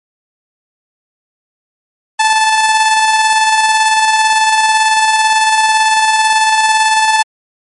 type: tone with tremolo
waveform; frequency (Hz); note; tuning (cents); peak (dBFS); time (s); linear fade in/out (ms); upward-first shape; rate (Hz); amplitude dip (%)
sawtooth; 875; A5; -10; -3; 2.19-7.23; 10; square; 18; 30
effects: MP3 48 kbps